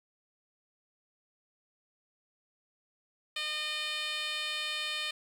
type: tone with band-pass filter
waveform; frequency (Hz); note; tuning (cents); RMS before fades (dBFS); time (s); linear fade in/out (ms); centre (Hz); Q
10% pulse; 609; D#5; -37; -35; 3.36-5.11; 5; 3600; 1.3
effects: 9-bit